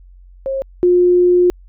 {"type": "tone pair in turn", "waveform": "sine", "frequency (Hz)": [538, 356.4], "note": ["C5", "F4"], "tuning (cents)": [48, 35], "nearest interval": "perfect fifth", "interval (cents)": 713, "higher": "first", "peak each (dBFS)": [-17, -8], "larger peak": "second", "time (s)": [[0.46, 0.62], [0.83, 1.5]], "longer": "second", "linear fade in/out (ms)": 0, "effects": ["added 45 Hz sine -39 dBFS peak until 1.68 s"]}